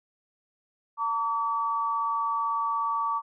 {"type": "tone pair together", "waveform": "sine", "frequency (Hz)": [908.8, 1145], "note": ["A#5", "D6"], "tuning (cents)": [-44, -44], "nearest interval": "major third", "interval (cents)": 400, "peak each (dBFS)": [-30, -26], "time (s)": [0.97, 3.22], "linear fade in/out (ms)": 50, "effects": []}